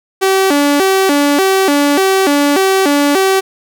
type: tone with vibrato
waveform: sawtooth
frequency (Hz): 332.2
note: E4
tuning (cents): +13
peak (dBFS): -5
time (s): 0.21-3.41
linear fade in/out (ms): 20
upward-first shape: square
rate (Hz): 1.7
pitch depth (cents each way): 250
effects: none